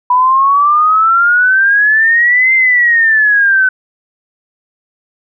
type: exponential two-way sweep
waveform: sine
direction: up then down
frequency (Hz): 983 to 2093 to 1506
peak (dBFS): -6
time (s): 0.1-3.69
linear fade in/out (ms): 5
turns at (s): 2.54
effects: none